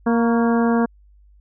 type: harmonic tone with a mistuned harmonic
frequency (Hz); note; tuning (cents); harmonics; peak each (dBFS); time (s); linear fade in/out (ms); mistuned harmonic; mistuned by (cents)
233.1; A#3; 0; 1 / 2 / 3 / 4 / 5 / 6 / 7; -16 / -22 / -26 / -28 / -30 / -32 / -33; 0.06-0.86; 10; 5; -55
effects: added 50 Hz sine -48 dBFS peak until 1.4 s